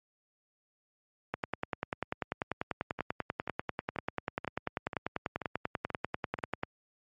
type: two click trains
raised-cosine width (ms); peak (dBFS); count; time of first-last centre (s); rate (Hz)
0.5; -22 / -16; 8 / 55; 2.99-6.388 / 1.34-6.634; 2.06 / 10.2
effects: high-pass 80 Hz 12 dB/octave + MP3 48 kbps